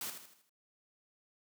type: noise with echo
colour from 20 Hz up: white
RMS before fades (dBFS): -40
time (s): 0.01-0.1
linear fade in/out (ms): 2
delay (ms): 79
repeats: 5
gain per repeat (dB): -7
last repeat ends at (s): 0.495
effects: high-pass 150 Hz 12 dB/octave